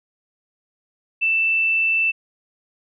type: tone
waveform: sine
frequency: 2658 Hz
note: E7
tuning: 14 cents sharp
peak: -16 dBFS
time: 1.21-2.12 s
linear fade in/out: 20 ms
effects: none